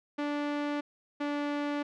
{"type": "tone pair in turn", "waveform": "sawtooth", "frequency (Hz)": [291.9, 290.6], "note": ["D4", "D4"], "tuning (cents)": [-10, -18], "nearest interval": "unison", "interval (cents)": 8, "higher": "first", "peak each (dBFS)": -26, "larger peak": "neither", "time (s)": [[0.18, 0.81], [1.2, 1.83]], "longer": "neither", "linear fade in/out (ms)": 10, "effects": ["low-pass 3000 Hz 12 dB/octave"]}